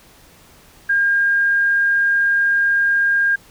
sine tone, 1612 Hz, G6, 48 cents sharp, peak -13 dBFS, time 0.89-3.36 s, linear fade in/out 10 ms, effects pink hiss -48 dBFS RMS until 3.5 s

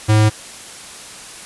square tone, 107.7 Hz, A2, 37 cents flat, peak -10 dBFS, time 0.08-0.3 s, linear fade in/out 20 ms, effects white hiss -35 dBFS RMS until 1.45 s + resampled to 24000 Hz

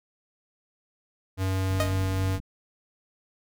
square tone, 94.9 Hz, F#2, 44 cents sharp, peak -25 dBFS, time 1.37-2.4 s, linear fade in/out 50 ms
click train, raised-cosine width 5 ms, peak -27 dBFS, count 35, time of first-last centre 1.71-2.4 s, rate 49.3 Hz
sawtooth tone with exponential decay, 622.3 Hz, D#5, in tune, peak -18 dBFS, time 1.8-1.99 s, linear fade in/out 1 ms, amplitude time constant 41 ms
effects none

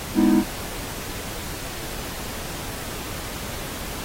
triangle chord, E major seventh, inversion first, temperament just, 206 / 247.2 / 309 / 329.6 Hz, G#3 / B3 / D#4 / E4, -14 / +2 / -12 / 0 cents, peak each -18 dBFS, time 0.14-0.44 s, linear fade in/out 50 ms, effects pink hiss -33 dBFS RMS until 4.04 s + AAC 48 kbps

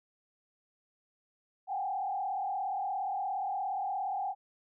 sine tone with frequency modulation, 779 Hz, G5, 11 cents flat, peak -31 dBFS, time 1.67-4.35 s, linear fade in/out 50 ms, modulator 37.1 Hz, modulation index 1.3, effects none

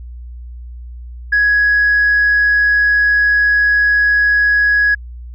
sine tone, 1669 Hz, G#6, 8 cents sharp, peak -8 dBFS, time 1.32-4.95 s, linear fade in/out 10 ms, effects tanh soft clip ceiling -6 dBFS + added 60 Hz sine -28 dBFS peak until 5.34 s

